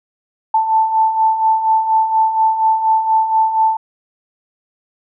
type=beating tone pair; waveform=sine; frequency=880 / 884.2 Hz; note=A5 / A5; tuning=0 / +8 cents; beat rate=4.2 Hz; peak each=-19 / -12 dBFS; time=0.54-3.77 s; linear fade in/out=5 ms; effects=none